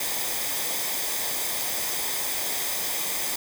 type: noise with comb filter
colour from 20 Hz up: white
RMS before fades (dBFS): -28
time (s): 0-3.36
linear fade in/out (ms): 5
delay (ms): 0.71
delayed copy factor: -0.55
effects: none